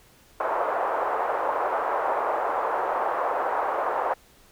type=band-pass noise; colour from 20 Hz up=white; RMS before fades=-26 dBFS; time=0.4-4.14 s; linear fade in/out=5 ms; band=480 to 1100 Hz; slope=24 dB/octave; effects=pink hiss -56 dBFS RMS until 4.51 s